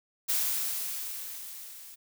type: noise with level ramp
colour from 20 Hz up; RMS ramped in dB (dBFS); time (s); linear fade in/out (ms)
blue; -27 to -48; 0.28-1.96; 20
effects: none